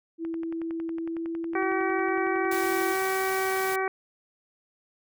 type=tone with pitch glide; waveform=sine; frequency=329.6 to 338.5 Hz; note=E4 to E4; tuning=0 to +46 cents; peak=-29 dBFS; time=0.18-2.96 s; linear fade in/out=50 ms; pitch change=+46 cents; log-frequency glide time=0.96-2.5 s
type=click train; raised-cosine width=0.5 ms; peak=-29 dBFS; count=29; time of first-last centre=0.25-2.819 s; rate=10.9 Hz
type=harmonic tone; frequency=381.1 Hz; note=G4; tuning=49 cents flat; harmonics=1 / 2 / 3 / 4 / 5 / 6; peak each=-28 / -31 / -33 / -34 / -35 / -36 dBFS; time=1.55-3.88 s; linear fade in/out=2 ms
type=noise; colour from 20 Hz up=white; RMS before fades=-37 dBFS; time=2.51-3.76 s; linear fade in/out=5 ms
effects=none